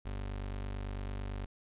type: tone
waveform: 30% pulse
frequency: 49 Hz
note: G1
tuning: in tune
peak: -34 dBFS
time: 0.05-1.46 s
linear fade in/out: 10 ms
effects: resampled to 8000 Hz